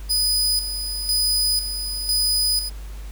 sawtooth tone with tremolo, 4978 Hz, D#8, in tune, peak -15 dBFS, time 0.09-2.7 s, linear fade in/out 20 ms, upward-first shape square, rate 1 Hz, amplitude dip 60%, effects added 50 Hz sine -31 dBFS peak until 3.11 s + pink hiss -47 dBFS RMS until 3.11 s

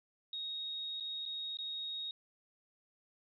sine tone with dropouts, 3753 Hz, A#7, 11 cents sharp, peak -38 dBFS, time 0.33-2.11 s, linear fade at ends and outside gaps 2 ms, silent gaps 1-1.006 / 1.254-1.26 / 1.571-1.587 s, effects none

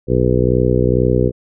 harmonic tone, 62.2 Hz, B1, 13 cents sharp, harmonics 1 / 2 / 3 / 4 / 5 / 6 / 7 / 8, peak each -20 / -17 / -21 / -22 / -23 / -19 / -19 / -20 dBFS, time 0.07-1.32 s, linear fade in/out 50 ms, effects none

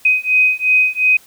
sine beating tone pair, 2510 / 2512.8 Hz, D#7 / D#7, +15 / +16 cents, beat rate 2.8 Hz, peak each -14 / -14 dBFS, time 0.05-1.17 s, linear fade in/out 5 ms, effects white hiss -47 dBFS RMS until 1.26 s

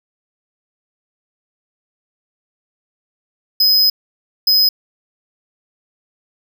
square tone bursts at uneven times, 5050 Hz, D#8, 25 cents sharp, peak -10 dBFS, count 2, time 3.6-3.9 / 4.47-4.69 s, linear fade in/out 5 ms, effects none

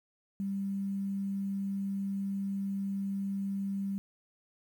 sine tone, 196.9 Hz, G3, 8 cents sharp, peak -31 dBFS, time 0.4-3.98 s, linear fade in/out 0 ms, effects 10-bit

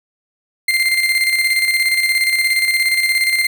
35% pulse tone with tremolo, 2093 Hz, C7, in tune, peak -10 dBFS, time 0.68-3.47 s, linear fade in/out 5 ms, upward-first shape square, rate 17 Hz, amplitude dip 45%, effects none

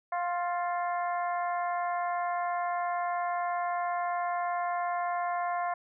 harmonic tone with a mistuned harmonic, 351.4 Hz, F4, 11 cents sharp, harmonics 2 / 3 / 4 / 5 / 6, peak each -30 / -34 / -41 / -42 / -46 dBFS, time 0.12-5.74 s, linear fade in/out 5 ms, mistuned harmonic 4, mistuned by -18 cents, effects none

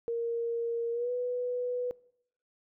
sine tone with pitch glide, 466.2 to 493.4 Hz, A#4 to B4, 0 to -2 cents, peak -29 dBFS, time 0.08-1.91 s, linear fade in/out 0 ms, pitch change +98 cents, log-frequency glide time 0.92-1.11 s, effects noise-tail reverb RT60 0.7 s tail -23 dB re dry

